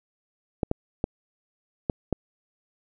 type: clicks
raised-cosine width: 2 ms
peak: -10 dBFS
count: 5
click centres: 0.632 / 0.714 / 1.041 / 1.898 / 2.127 s
effects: none